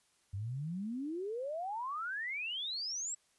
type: exponential sweep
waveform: sine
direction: up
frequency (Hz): 93 to 7902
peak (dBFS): -36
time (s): 0.33-3.15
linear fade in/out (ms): 10
effects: white hiss -72 dBFS RMS until 3.38 s + resampled to 24000 Hz